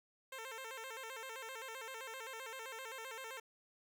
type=tone with vibrato; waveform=10% pulse; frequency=486.9 Hz; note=B4; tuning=25 cents flat; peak=-37 dBFS; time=0.32-3.4 s; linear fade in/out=5 ms; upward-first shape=square; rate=7.7 Hz; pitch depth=140 cents each way; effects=13-bit